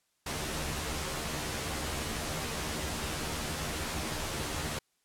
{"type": "noise with comb filter", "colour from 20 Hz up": "pink", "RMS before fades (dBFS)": -35, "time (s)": [0.26, 4.79], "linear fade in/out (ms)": 5, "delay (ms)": 13, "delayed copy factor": 0.85, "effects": ["white hiss -75 dBFS RMS until 5.04 s", "low-pass 11000 Hz 12 dB/octave"]}